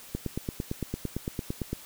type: click train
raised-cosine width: 3 ms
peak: -17 dBFS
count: 15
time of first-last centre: 0.15-1.73 s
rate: 8.86 Hz
effects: white hiss -48 dBFS RMS until 1.85 s